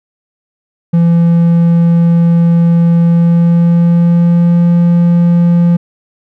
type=tone with pitch glide; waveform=triangle; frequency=169.2 to 172.16 Hz; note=E3 to F3; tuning=+45 to -25 cents; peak=-3 dBFS; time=0.93-5.77 s; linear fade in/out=10 ms; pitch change=+30 cents; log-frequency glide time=3.01-4.65 s; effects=none